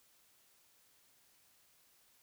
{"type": "silence", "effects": ["white hiss -69 dBFS RMS until 2.22 s"]}